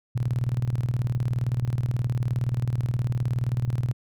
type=tone with tremolo; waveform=sine; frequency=121.8 Hz; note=B2; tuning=24 cents flat; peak=-20 dBFS; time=0.15-3.93 s; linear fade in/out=10 ms; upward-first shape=square; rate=19 Hz; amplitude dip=70%; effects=none